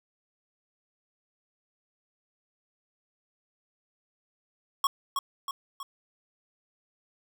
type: tone with echo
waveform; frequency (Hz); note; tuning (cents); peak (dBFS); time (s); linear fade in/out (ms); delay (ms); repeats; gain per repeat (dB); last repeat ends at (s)
square; 1103; C#6; -9; -22; 4.84-4.87; 2; 320; 3; -5; 5.83
effects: none